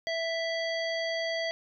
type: harmonic tone with a mistuned harmonic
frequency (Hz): 659.3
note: E5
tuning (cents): 0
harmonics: 1 / 3 / 5 / 7 / 9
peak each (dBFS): -31 / -34 / -39 / -39 / -51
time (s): 0.07-1.51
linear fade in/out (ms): 0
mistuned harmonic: 9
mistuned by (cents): +22
effects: none